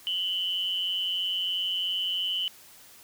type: tone with amplitude modulation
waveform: sine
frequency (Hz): 3004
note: F#7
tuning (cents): +26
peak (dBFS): -23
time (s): 0.07-2.48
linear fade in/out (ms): 0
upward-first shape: sine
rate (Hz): 183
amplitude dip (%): 70
effects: white hiss -52 dBFS RMS until 3.03 s